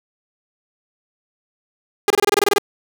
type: tone bursts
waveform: sawtooth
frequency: 407 Hz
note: G#4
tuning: 35 cents flat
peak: -8 dBFS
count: 11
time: 2.08-2.583 s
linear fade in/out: 2 ms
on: 23 ms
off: 25 ms
effects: none